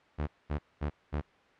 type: tone bursts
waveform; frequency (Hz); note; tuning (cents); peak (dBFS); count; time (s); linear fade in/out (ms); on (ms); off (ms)
sawtooth; 74.4; D2; +23; -26; 4; 0.18-1.216; 20; 94; 220
effects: white hiss -61 dBFS RMS until 1.59 s + low-pass 2000 Hz 12 dB/octave